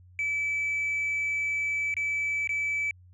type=tone with dropouts; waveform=sine; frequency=2305 Hz; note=D7; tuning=33 cents flat; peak=-24 dBFS; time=0.19-2.91 s; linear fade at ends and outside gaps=1 ms; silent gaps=1.941-1.967 / 2.474-2.492 s; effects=tanh soft clip ceiling -24 dBFS + added 90 Hz sine -51 dBFS peak until 3.13 s